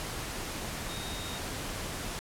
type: tone in noise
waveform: sine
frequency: 3729 Hz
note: A#7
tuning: in tune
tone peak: -43 dBFS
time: 0.89-1.38 s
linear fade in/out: 0 ms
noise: pink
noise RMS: -37 dBFS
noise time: 0-2.19 s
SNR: -9 dB
effects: low-pass 12000 Hz 12 dB/octave